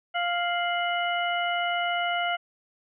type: harmonic tone with a mistuned harmonic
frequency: 698.5 Hz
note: F5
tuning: in tune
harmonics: 1 / 2 / 3 / 4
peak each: -27 / -30 / -32 / -33 dBFS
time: 0.14-2.37 s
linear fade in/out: 20 ms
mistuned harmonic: 4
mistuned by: +91 cents
effects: none